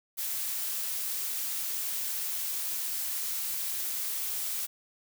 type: noise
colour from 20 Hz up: blue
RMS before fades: -33 dBFS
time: 0.17-4.67 s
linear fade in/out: 20 ms
effects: none